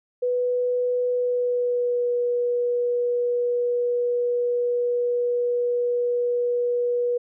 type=tone with pitch glide; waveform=sine; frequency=493.9 to 484.9 Hz; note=B4 to B4; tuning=0 to -32 cents; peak=-20 dBFS; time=0.22-7.18 s; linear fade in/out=10 ms; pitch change=-32 cents; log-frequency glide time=1.1-2.12 s; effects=none